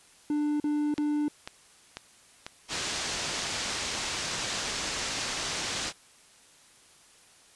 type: tone bursts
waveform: triangle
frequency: 296.7 Hz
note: D4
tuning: 18 cents sharp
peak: -23 dBFS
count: 3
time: 0.3-1.282 s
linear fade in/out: 2 ms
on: 300 ms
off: 41 ms
type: click train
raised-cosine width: 0.2 ms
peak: -19 dBFS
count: 8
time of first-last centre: 0.98-4.445 s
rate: 2.02 Hz
type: low-pass noise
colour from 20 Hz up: white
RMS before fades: -33 dBFS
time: 2.68-5.93 s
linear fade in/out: 50 ms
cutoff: 6900 Hz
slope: 24 dB/octave
effects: white hiss -57 dBFS RMS until 7.55 s + resampled to 24000 Hz